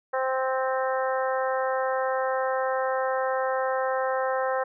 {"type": "harmonic tone", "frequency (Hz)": 261.6, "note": "C4", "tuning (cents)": 0, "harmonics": [2, 3, 4, 5, 6, 7], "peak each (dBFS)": [-26, -30, -32, -34, -36, -37], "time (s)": [0.13, 4.64], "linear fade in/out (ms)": 10, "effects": []}